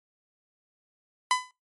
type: tone with exponential decay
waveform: sawtooth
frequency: 1005 Hz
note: B5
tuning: 30 cents sharp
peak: -14 dBFS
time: 1.31-1.51 s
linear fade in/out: 1 ms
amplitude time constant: 43 ms
effects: noise-tail reverb RT60 0.2 s tail -18 dB re dry + MP3 48 kbps